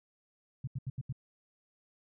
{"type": "tone bursts", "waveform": "sine", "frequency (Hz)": 130.81, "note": "C3", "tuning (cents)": 0, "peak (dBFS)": -33, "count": 5, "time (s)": [0.64, 1.126], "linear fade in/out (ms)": 5, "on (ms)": 34, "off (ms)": 79, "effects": []}